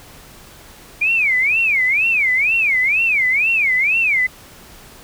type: tone with vibrato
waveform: sine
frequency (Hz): 2335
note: D7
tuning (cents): -11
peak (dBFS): -13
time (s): 1.01-4.27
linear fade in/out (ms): 10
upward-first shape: sine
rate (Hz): 2.1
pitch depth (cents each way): 270
effects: pink hiss -42 dBFS RMS until 5.03 s